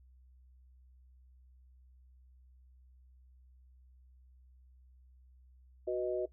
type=chord; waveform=sine; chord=B major; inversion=second; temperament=equal; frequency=370 / 493.9 / 622.3 Hz; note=F#4 / B4 / D#5; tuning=0 / 0 / 0 cents; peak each=-34 / -39 / -36 dBFS; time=5.87-6.26 s; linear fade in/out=10 ms; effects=noise-tail reverb RT60 0.1 s tail -18 dB re dry + added 63 Hz sine -58 dBFS peak until 6.32 s